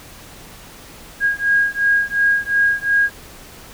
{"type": "beating tone pair", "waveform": "sine", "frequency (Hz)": [1633, 1635.8], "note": ["G#6", "G#6"], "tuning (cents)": [-30, -27], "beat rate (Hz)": 2.8, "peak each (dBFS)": -17, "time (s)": [1.2, 3.1], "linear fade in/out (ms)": 50, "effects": ["pink hiss -40 dBFS RMS until 3.73 s"]}